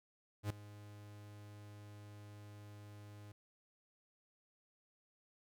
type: tone with ADSR envelope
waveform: 45% pulse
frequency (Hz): 103.83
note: G#2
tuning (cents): 0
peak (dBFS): -34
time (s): 0.43-3.32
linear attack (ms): 72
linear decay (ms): 4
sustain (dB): -18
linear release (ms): 3
effects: none